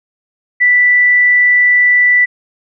sine tone, 1973 Hz, B6, 2 cents flat, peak -6 dBFS, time 0.6-2.26 s, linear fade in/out 20 ms, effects none

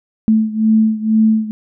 sine beating tone pair, 218.5 / 220.6 Hz, A3 / A3, -12 / +5 cents, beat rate 2.1 Hz, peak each -12 / -15 dBFS, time 0.28-1.51 s, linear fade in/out 0 ms, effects none

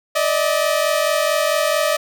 sawtooth tone pair together, 590 / 634.5 Hz, D5 / D#5, +8 / +34 cents, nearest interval minor second, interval 126 cents, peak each -15 dBFS, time 0.15-1.97 s, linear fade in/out 10 ms, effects none

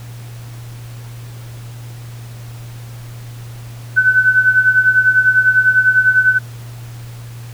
sine tone with tremolo, 1511 Hz, F#6, 36 cents sharp, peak -5 dBFS, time 3.96-6.39 s, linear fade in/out 20 ms, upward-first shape triangle, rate 10 Hz, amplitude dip 80%, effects added 118 Hz sine -29 dBFS peak until 7.53 s + pink hiss -41 dBFS RMS until 7.53 s

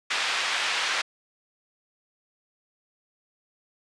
pink band-pass noise, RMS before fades -27 dBFS, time 0.1-1.02 s, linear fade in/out 10 ms, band 1400 to 4000 Hz, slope 12 dB/octave, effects resampled to 22050 Hz

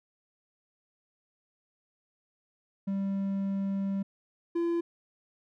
triangle tone pair in turn, 196 / 339.9 Hz, G3 / F4, 0 / -47 cents, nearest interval minor seventh, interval 953 cents, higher second, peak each -26 / -24 dBFS, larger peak second, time 2.87-4.03 / 4.55-4.81 s, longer first, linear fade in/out 10 ms, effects none

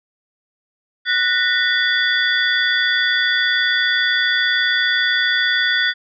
sine tone cluster, 1475 / 1833 / 1953 / 3440 / 4720 Hz, F#6 / A#6 / B6 / A7 / D8, -6 / -30 / -20 / -40 / +8 cents, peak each -19 / -20 / -24 / -20 / -28 dBFS, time 1.05-5.94 s, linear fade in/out 50 ms, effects none

